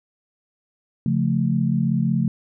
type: chord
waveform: sine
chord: Db augmented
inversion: none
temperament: equal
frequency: 138.59 / 174.61 / 220 Hz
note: Db3 / F3 / A3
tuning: 0 / 0 / 0 cents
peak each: -22 dBFS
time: 1.06-2.28 s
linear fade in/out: 2 ms
effects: none